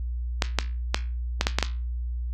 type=clicks; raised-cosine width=0.2 ms; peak=-3 dBFS; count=7; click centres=0.422 / 0.587 / 0.945 / 1.411 / 1.469 / 1.586 / 1.627 s; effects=added 60 Hz sine -27 dBFS peak until 2.33 s + Opus 48 kbps